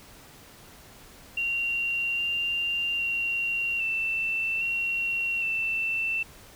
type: tone with pitch steps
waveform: sine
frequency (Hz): 2761 / 2784 / 2756 / 2674 / 2738 / 2675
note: F7 / F7 / F7 / E7 / F7 / E7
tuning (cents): -20 / -6 / -24 / +24 / -35 / +25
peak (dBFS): -25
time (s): 1.37-6.23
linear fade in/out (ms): 5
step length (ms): 810
effects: pink hiss -50 dBFS RMS until 6.55 s